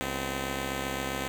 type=tone pair together; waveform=5% pulse; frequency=67.66 / 256.5 Hz; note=C#2 / C4; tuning=-41 / -34 cents; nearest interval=octave + major seventh; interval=2307 cents; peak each=-22 dBFS; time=0.01-1.28 s; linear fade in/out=0 ms; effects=none